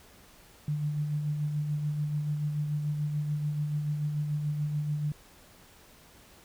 sine tone with tremolo, 148.9 Hz, D3, 24 cents sharp, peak -26 dBFS, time 0.68-5.12 s, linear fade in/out 2 ms, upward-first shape sine, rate 6.9 Hz, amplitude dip 40%, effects pink hiss -56 dBFS RMS until 6.44 s

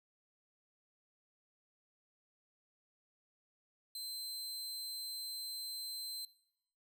sawtooth tone, 4100 Hz, C8, 36 cents flat, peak -39 dBFS, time 3.95-6.25 s, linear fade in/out 2 ms, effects noise-tail reverb RT60 0.8 s tail -21 dB re dry

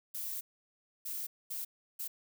violet noise bursts at uneven times, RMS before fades -39 dBFS, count 4, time 0.14-0.41 / 1.05-1.27 / 1.5-1.65 / 1.99-2.08 s, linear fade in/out 10 ms, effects none

